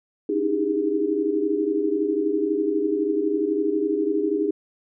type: tone cluster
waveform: sine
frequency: 281.2 / 310 / 322.1 / 384 / 407.8 Hz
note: C#4 / D#4 / E4 / G4 / G#4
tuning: +25 / -6 / -40 / -36 / -32 cents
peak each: -32 / -25 / -28 / -32 / -23 dBFS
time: 0.29-4.51 s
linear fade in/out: 5 ms
effects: none